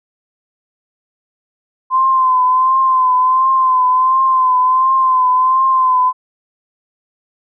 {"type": "tone with vibrato", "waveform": "sine", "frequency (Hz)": 1033, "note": "C6", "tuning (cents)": -22, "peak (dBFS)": -9, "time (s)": [1.9, 6.13], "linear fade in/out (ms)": 50, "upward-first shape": "triangle", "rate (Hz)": 1.4, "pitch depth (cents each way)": 48, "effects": []}